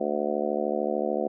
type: harmonic tone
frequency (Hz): 73.42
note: D2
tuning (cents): 0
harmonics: 3 / 4 / 5 / 6 / 7 / 8 / 9 / 10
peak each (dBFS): -33 / -35 / -31 / -35 / -30 / -35 / -32 / -35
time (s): 0-1.28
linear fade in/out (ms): 10
effects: none